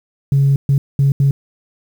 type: tone bursts at uneven times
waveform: sine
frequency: 138.59 Hz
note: C#3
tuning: in tune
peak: -8 dBFS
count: 4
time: 0.32-0.56 / 0.69-0.78 / 0.99-1.12 / 1.2-1.31 s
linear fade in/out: 2 ms
effects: tanh soft clip ceiling -6 dBFS + 7-bit